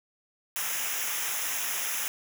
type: noise with comb filter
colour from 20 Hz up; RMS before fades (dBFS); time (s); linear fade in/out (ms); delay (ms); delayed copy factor
white; -31; 0.56-2.08; 0; 0.23; -0.8
effects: none